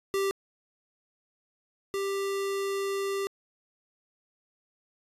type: tone pair in turn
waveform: square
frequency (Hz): 392 / 394.1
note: G4 / G4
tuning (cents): 0 / +9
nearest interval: unison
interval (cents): 9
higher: second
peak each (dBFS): -26 / -29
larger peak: first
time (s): 0.14-0.31 / 1.94-3.27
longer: second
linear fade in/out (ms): 0
effects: resampled to 32000 Hz